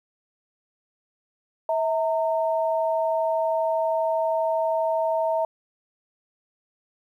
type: tone pair together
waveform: sine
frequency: 647.5 / 915 Hz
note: E5 / A#5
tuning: -31 / -32 cents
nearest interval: tritone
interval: 599 cents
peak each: -22 / -26 dBFS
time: 1.69-5.45 s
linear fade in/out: 2 ms
effects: 10-bit